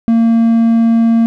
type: tone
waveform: triangle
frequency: 229 Hz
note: A#3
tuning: 31 cents flat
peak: -5 dBFS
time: 0.08-1.26 s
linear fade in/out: 0 ms
effects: none